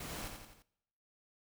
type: noise with echo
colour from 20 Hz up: pink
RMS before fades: -44 dBFS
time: 0-0.28 s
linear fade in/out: 5 ms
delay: 86 ms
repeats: 4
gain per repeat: -5 dB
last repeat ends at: 0.624 s
effects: noise-tail reverb RT60 0.9 s tail -23 dB re dry